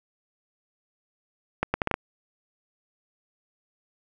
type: accelerating click train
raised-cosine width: 0.5 ms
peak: -8 dBFS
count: 6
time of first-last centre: 1.63-1.941 s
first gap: 110 ms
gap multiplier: 0.71
effects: none